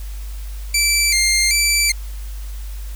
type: tone with vibrato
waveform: 15% pulse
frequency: 2217 Hz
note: C#7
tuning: in tune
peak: -7 dBFS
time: 0.74-1.92 s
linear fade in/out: 5 ms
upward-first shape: square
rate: 1.3 Hz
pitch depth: 84 cents each way
effects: added 50 Hz sine -26 dBFS peak until 2.95 s + white hiss -43 dBFS RMS until 2.95 s